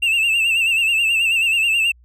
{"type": "tone with vibrato", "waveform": "triangle", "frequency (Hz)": 2699, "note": "E7", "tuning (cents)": 40, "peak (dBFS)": -13, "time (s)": [0.02, 1.92], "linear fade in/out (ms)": 10, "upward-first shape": "sine", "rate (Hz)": 9.3, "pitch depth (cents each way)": 71, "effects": ["added 60 Hz sine -47 dBFS peak until 2.04 s"]}